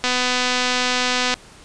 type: click train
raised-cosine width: 0.2 ms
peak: -3 dBFS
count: 326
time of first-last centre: 0.04-1.34 s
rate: 250 Hz
effects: pink hiss -45 dBFS RMS until 1.64 s + resampled to 22050 Hz